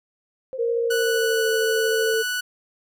sine tone with tremolo, 523.3 Hz, C5, in tune, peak -27 dBFS, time 0.53-2.14 s, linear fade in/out 0 ms, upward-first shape sine, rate 13 Hz, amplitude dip 60%
sine tone with pitch glide, 466.2 to 446.2 Hz, A#4 to A4, 0 to +24 cents, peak -20 dBFS, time 0.58-2.23 s, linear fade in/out 20 ms, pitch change -76 cents, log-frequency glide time 0.84-1.47 s
sawtooth tone, 1480 Hz, F#6, in tune, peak -20 dBFS, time 0.9-2.41 s, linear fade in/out 10 ms
effects none

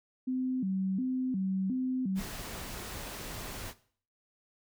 sine tone with vibrato, 221.1 Hz, A3, 9 cents sharp, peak -29 dBFS, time 0.27-2.2 s, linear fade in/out 10 ms, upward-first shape square, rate 1.4 Hz, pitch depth 260 cents each way
pink noise, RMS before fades -41 dBFS, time 2.15-3.74 s, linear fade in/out 50 ms
effects noise-tail reverb RT60 0.5 s tail -17 dB re dry

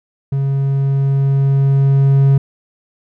triangle tone with level ramp, 137.4 Hz, C#3, 15 cents flat, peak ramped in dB -12 to -5 dBFS, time 0.32-2.38 s, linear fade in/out 5 ms, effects none

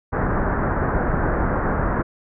pink low-pass noise, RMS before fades -21 dBFS, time 0.12-2.03 s, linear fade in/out 20 ms, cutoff 1700 Hz, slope 48 dB/octave, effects none

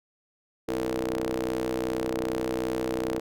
sawtooth ring-modulated tone, 62.6 Hz, B1, 24 cents sharp, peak -20 dBFS, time 0.68-3.2 s, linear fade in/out 10 ms, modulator 391 Hz, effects none

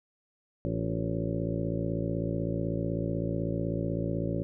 harmonic tone with a mistuned harmonic, 56 Hz, A1, 31 cents sharp, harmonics 1 / 2 / 3 / 4 / 5 / 6 / 7 / 8 / 9 / 10, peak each -40 / -34 / -33 / -42 / -36 / -38 / -43 / -42 / -42 / -38 dBFS, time 0.65-4.43 s, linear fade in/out 0 ms, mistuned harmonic 6, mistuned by +67 cents, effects none

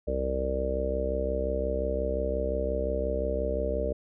harmonic tone, 65.7 Hz, C2, 8 cents sharp, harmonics 1 / 3 / 4 / 5 / 6 / 7 / 8 / 9, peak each -31 / -39 / -41 / -40 / -40 / -32 / -41 / -31 dBFS, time 0.07-3.93 s, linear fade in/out 10 ms, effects none

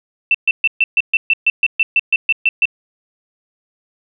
sine tone bursts, 2675 Hz, E7, 25 cents sharp, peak -9 dBFS, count 15, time 0.31-2.655 s, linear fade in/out 2 ms, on 35 ms, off 130 ms, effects none

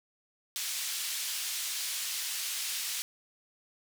pink band-pass noise, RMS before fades -35 dBFS, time 0.56-3.02 s, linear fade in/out 0 ms, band 3200 to 15000 Hz, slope 12 dB/octave, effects none

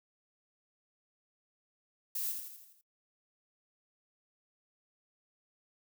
violet noise with echo, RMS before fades -36 dBFS, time 2.15-2.32 s, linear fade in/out 5 ms, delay 82 ms, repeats 6, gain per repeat -5 dB, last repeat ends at 2.812 s, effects noise-tail reverb RT60 0.1 s tail -20 dB re dry

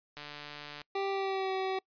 click train, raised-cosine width 0.2 ms, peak -26 dBFS, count 96, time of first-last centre 0.17-0.816 s, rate 147 Hz
25% pulse tone with pitch glide, 392 to 380 Hz, G4 to F#4, 0 to +46 cents, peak -27 dBFS, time 0.95-1.79 s, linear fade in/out 5 ms, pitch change -54 cents, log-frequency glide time 1.1-1.52 s
effects noise-tail reverb RT60 0.1 s tail -25 dB re dry + resampled to 11025 Hz

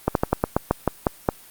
slowing click train, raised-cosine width 1 ms, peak -3 dBFS, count 10, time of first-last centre 0.08-1.289 s, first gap 72 ms, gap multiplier 1.15, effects white hiss -47 dBFS RMS until 1.5 s + Opus 32 kbps

